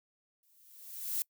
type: noise with exponential growth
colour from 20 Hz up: violet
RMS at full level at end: -31 dBFS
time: 0.43-1.22 s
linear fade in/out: 1 ms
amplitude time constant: 170 ms
effects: noise-tail reverb RT60 0.1 s tail -25 dB re dry